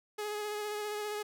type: tone with vibrato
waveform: sawtooth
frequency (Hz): 419.4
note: G#4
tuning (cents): +17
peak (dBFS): -31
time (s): 0.18-1.23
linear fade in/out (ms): 10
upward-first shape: sine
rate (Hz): 15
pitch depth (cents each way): 19
effects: none